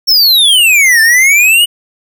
square exponential two-way sweep, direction down then up, 5520 to 1760 to 2970 Hz, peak -5 dBFS, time 0.07-1.66 s, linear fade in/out 20 ms, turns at 1.01 s, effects none

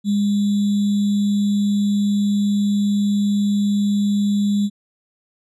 sine tone with sample-and-hold, 203.8 Hz, G#3, 32 cents flat, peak -15 dBFS, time 0.04-4.7 s, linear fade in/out 50 ms, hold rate 3675 Hz, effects resampled to 24000 Hz

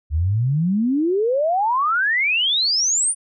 sine exponential sweep, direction up, 71.5 to 9590 Hz, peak -16 dBFS, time 0.1-3.15 s, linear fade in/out 50 ms, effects none

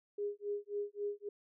sine tone with tremolo, 410 Hz, G#4, 22 cents flat, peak -33 dBFS, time 0.18-1.29 s, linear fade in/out 5 ms, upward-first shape sine, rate 3.7 Hz, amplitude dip 100%, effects none

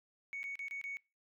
sine tone with dropouts, 2226 Hz, C#7, 7 cents sharp, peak -38 dBFS, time 0.33-0.97 s, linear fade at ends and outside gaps 0 ms, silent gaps 0.431-0.44 / 0.555-0.592 / 0.683-0.71 / 0.814-0.84 s, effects noise-tail reverb RT60 0.3 s tail -25 dB re dry + tanh soft clip ceiling -35 dBFS

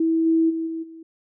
sine tone with level steps, 325.8 Hz, E4, 20 cents flat, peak -17 / -15 / -23 / -26 / -38 dBFS, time 0-1.03 s, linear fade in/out 5 ms, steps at 0.25 / 0.49 / 0.66 / 0.82 s, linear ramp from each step 20 ms, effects none

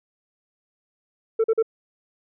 sine tone bursts, 447.4 Hz, A4, 29 cents sharp, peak -13 dBFS, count 3, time 1.39-1.627 s, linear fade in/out 10 ms, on 51 ms, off 42 ms, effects tanh soft clip ceiling -15 dBFS

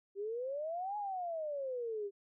sine exponential two-way sweep, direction up then down, 387.6 to 845 to 392.5 Hz, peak -36 dBFS, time 0.15-2.11 s, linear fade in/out 50 ms, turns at 0.97 s, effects none

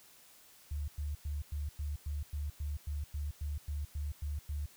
sine tone bursts, 73.42 Hz, D2, in tune, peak -34 dBFS, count 15, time 0.71-4.66 s, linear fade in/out 5 ms, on 170 ms, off 100 ms, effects white hiss -60 dBFS RMS until 4.76 s

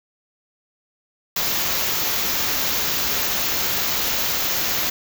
white band-stop noise, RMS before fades -22 dBFS, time 1.36-4.9 s, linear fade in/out 5 ms, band 7200 to 12000 Hz, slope 96 dB/octave, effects none

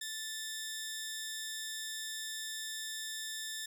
15% pulse tone pair together, 1760 / 3725 Hz, A6 / A#7, 0 / -2 cents, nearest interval octave + minor second, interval 1298 cents, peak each -35 / -35 dBFS, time 0.01-3.66 s, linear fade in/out 5 ms, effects none

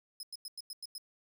sawtooth tone bursts, 5110 Hz, D#8, 45 cents sharp, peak -38 dBFS, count 7, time 0.2-0.981 s, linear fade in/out 2 ms, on 31 ms, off 94 ms, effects none

